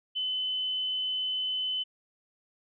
sine tone, 3029 Hz, F#7, 40 cents sharp, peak -28 dBFS, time 0.15-1.84 s, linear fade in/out 20 ms, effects none

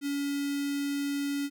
square tone with notch filter, 283.1 Hz, C#4, 37 cents sharp, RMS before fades -31 dBFS, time 0.01-1.5 s, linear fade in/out 50 ms, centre 890 Hz, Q 0.91, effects none

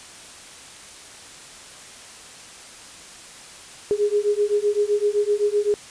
sine beating tone pair, 410 / 417.8 Hz, G#4 / G#4, -22 / +10 cents, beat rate 7.8 Hz, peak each -21 dBFS, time 3.91-5.74 s, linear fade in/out 0 ms, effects white hiss -42 dBFS RMS until 5.9 s + resampled to 22050 Hz

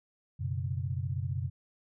sine chord, F# suspended fourth, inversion none, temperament equal, 92.5 / 123.47 / 138.59 Hz, F#2 / B2 / C#3, 0 / 0 / 0 cents, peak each -34 / -35 / -36 dBFS, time 0.39-1.5 s, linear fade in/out 20 ms, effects none

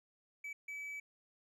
triangle tone bursts at uneven times, 2293 Hz, D7, 42 cents flat, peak -40 dBFS, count 2, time 0.44-0.53 / 0.68-1 s, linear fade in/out 5 ms, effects none

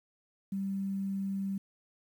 sine tone with quantisation, 195.2 Hz, G3, 7 cents flat, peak -31 dBFS, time 0.52-1.58 s, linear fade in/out 5 ms, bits 10, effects none

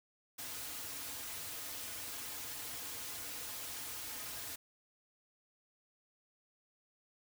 white noise with comb filter, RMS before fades -44 dBFS, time 0.38-4.56 s, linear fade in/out 10 ms, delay 5.2 ms, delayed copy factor -0.95, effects none

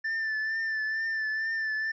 triangle tone with vibrato, 1770 Hz, A6, 10 cents sharp, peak -26 dBFS, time 0.04-1.92 s, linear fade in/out 10 ms, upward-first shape triangle, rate 2.2 Hz, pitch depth 38 cents each way, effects resampled to 16000 Hz

